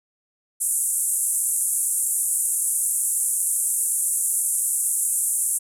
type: band-pass noise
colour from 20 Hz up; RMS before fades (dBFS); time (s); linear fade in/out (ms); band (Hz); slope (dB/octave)
white; -23; 0.6-5.59; 20; 8000 to 11000; 48
effects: none